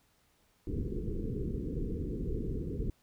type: low-pass noise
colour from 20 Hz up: pink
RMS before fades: -35 dBFS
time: 0.67-2.9 s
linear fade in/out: 2 ms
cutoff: 470 Hz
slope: 96 dB/octave
effects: pink hiss -70 dBFS RMS until 3.02 s